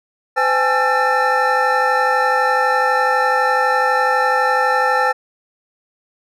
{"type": "tone cluster", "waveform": "triangle", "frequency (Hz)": [511, 806, 858, 1342, 1786], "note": ["C5", "G5", "A5", "E6", "A6"], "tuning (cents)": [-41, 48, -44, 31, 25], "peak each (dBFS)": -18, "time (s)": [0.36, 5.13], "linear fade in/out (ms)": 20, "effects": []}